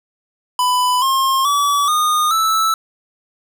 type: tone with pitch steps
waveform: square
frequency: 997 / 1068.6 / 1145.3 / 1227.5 / 1315.5 Hz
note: B5 / C6 / D6 / D#6 / E6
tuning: +16 / +36 / -44 / -24 / -4 cents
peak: -14 dBFS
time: 0.59-2.74 s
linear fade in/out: 2 ms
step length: 430 ms
effects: none